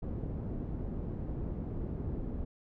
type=low-pass noise; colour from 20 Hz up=pink; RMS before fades=-37 dBFS; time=0.02-2.45 s; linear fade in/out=10 ms; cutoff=330 Hz; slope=12 dB/octave; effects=none